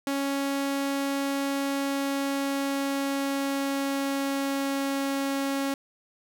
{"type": "tone with pitch glide", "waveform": "sawtooth", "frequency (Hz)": [277.2, 275.1], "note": ["C#4", "C#4"], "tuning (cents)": [0, -13], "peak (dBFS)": -22, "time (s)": [0.07, 5.74], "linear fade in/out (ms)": 2, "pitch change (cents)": -13, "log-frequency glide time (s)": [1.58, 5.26], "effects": []}